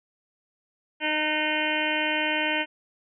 harmonic tone with a mistuned harmonic, 306.8 Hz, D#4, 24 cents flat, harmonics 1 / 2 / 3 / 5 / 6 / 7 / 8 / 9 / 10, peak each -32 / -32 / -32 / -32 / -32 / -32 / -32 / -32 / -32 dBFS, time 1-2.66 s, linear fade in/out 50 ms, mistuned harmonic 5, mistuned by -17 cents, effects none

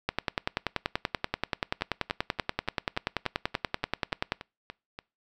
two click trains, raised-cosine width 0.3 ms, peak -10 / -22 dBFS, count 45 / 12, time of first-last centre 0.09-4.321 / 1.81-4.989 s, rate 10.4 / 3.46 Hz, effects noise-tail reverb RT60 0.3 s tail -25 dB re dry

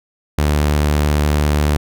sawtooth tone, 74.2 Hz, D2, 18 cents sharp, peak -9 dBFS, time 0.38-1.77 s, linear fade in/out 5 ms, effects none

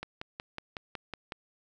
click train, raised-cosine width 0.3 ms, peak -21 dBFS, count 8, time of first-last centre 0.03-1.322 s, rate 5.42 Hz, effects none

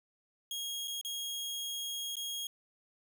sawtooth tone with dropouts, 3275 Hz, G#7, 25 cents flat, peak -33 dBFS, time 0.51-2.47 s, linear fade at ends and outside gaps 2 ms, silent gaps 0.875-0.879 / 1.013-1.048 / 2.156-2.167 s, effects none

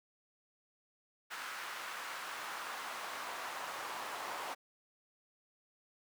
brown noise with high-pass filter sweep, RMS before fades -43 dBFS, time 1.3-4.55 s, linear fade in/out 20 ms, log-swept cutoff 1400 to 870 Hz, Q 1.6, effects none

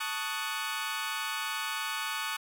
20% pulse chord, D# half-diminished seventh, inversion second, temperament equal with one note detuned, 880 / 1115.8 / 1244.5 / 1480 Hz, A5 / C#6 / D#6 / F#6, 0 / +11 / 0 / 0 cents, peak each -34 / -33 / -33 / -32 dBFS, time 0-2.37 s, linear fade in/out 10 ms, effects none

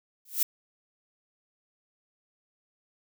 violet noise with exponential growth, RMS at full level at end -20 dBFS, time 0.25-0.43 s, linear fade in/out 5 ms, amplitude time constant 38 ms, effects none

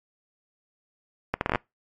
accelerating click train, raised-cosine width 0.5 ms, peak -8 dBFS, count 8, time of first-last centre 1.34-1.557 s, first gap 71 ms, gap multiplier 0.7, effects noise-tail reverb RT60 0.2 s tail -24 dB re dry + MP3 64 kbps

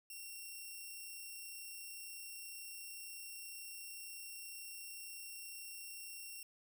5% pulse tone, 2731 Hz, F7, 39 cents flat, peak -38 dBFS, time 0.1-6.43 s, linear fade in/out 2 ms, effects none

